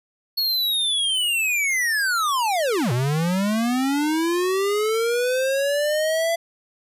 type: linear two-way sweep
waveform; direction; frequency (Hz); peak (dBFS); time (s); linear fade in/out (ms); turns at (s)
square; down then up; 4373 to 116.6 to 676; -20; 0.37-6.36; 10; 2.92
effects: resampled to 32000 Hz